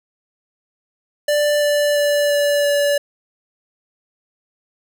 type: tone with pitch steps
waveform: square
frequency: 589 / 585.6 / 582.2 / 578.9 / 575.5 Hz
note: D5 / D5 / D5 / D5 / D5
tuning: +5 / -5 / -15 / -25 / -35 cents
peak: -15 dBFS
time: 1.28-2.98 s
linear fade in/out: 5 ms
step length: 340 ms
effects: none

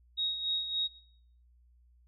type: tone with tremolo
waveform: sine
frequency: 3771 Hz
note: A#7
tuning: 19 cents sharp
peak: -28 dBFS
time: 0.17-0.88 s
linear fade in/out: 20 ms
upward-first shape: sine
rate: 3.5 Hz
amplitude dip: 65%
effects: noise-tail reverb RT60 0.6 s tail -18 dB re dry + added 60 Hz sine -60 dBFS peak until 2.07 s

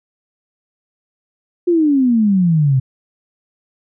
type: exponential sweep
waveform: sine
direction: down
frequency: 359.2 to 127.4 Hz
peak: -10 dBFS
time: 1.67-2.8 s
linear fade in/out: 10 ms
effects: none

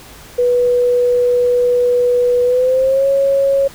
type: tone with pitch glide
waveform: sine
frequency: 490 to 550 Hz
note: B4 to C#5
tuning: -14 to -14 cents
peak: -10 dBFS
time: 0.38-3.68 s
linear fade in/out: 10 ms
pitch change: +200 cents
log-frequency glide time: 2.44-3.07 s
effects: pink hiss -38 dBFS RMS until 3.74 s

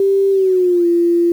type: tone with pitch glide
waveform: sine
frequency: 392 to 343.2 Hz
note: G4 to F4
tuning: 0 to -30 cents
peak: -10 dBFS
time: 0-1.32 s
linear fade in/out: 2 ms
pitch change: -230 cents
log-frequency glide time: 0.31-0.86 s
effects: 7-bit

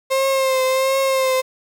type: tone with vibrato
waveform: 35% pulse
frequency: 529 Hz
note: C5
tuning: 19 cents sharp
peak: -14 dBFS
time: 0.1-1.42 s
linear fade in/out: 20 ms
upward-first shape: triangle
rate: 1.4 Hz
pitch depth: 39 cents each way
effects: 8-bit

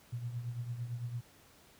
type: tone with tremolo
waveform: sine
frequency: 120 Hz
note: B2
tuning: 49 cents flat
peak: -33 dBFS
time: 0.12-1.21 s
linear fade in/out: 10 ms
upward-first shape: triangle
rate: 8.9 Hz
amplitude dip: 70%
effects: pink hiss -61 dBFS RMS until 1.79 s + high-pass 60 Hz 12 dB/octave

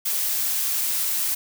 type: noise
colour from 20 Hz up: blue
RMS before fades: -24 dBFS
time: 0.05-1.35 s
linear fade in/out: 10 ms
effects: none

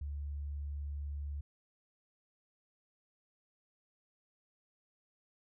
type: tone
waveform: sine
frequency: 72 Hz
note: D2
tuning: 34 cents flat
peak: -37 dBFS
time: 0.01-1.41 s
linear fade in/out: 5 ms
effects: none

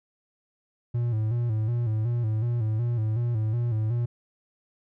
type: tone with vibrato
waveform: triangle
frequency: 114 Hz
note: A#2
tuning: 38 cents flat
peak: -21 dBFS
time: 0.94-4.06 s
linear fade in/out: 10 ms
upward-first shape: square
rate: 2.7 Hz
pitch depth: 82 cents each way
effects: none

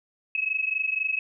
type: tone pair together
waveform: sine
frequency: 2557 / 2581 Hz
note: D#7 / E7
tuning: +47 / -37 cents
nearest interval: unison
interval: 16 cents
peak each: -27 dBFS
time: 0.35-1.19 s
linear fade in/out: 2 ms
effects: none

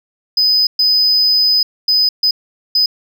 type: tone bursts at uneven times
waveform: sine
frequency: 5010 Hz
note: D#8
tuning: 11 cents sharp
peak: -7 dBFS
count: 5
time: 0.37-0.67 / 0.79-1.63 / 1.88-2.09 / 2.23-2.31 / 2.75-2.86 s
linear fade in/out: 5 ms
effects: tanh soft clip ceiling -8 dBFS

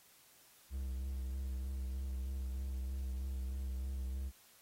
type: tone with vibrato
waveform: triangle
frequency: 65.41 Hz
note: C2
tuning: in tune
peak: -35 dBFS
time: 0.7-4.32 s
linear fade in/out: 50 ms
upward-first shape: sine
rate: 3.2 Hz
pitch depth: 35 cents each way
effects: white hiss -64 dBFS RMS until 4.61 s + AAC 48 kbps

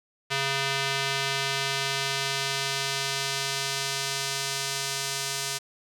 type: tone with band-pass filter sweep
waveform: square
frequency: 137.4 Hz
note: C#3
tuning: 15 cents flat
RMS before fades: -29 dBFS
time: 0.3-5.59 s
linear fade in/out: 20 ms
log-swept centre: 3000 to 6600 Hz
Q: 0.87
effects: none

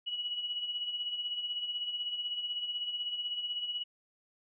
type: tone with tremolo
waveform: sine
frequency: 2927 Hz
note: F#7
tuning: 19 cents flat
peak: -31 dBFS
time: 0.06-3.84 s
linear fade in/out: 20 ms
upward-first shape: sine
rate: 16 Hz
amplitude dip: 55%
effects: none

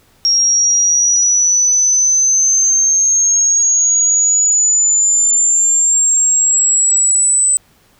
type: exponential sweep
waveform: sine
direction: up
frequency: 5580 to 8050 Hz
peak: -9 dBFS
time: 0.25-7.57 s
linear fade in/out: 0 ms
effects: pink hiss -52 dBFS RMS until 7.99 s

